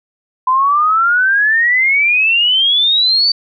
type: exponential sweep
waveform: sine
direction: up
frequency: 1010 to 4616 Hz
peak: -9 dBFS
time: 0.47-3.32 s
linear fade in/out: 5 ms
effects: none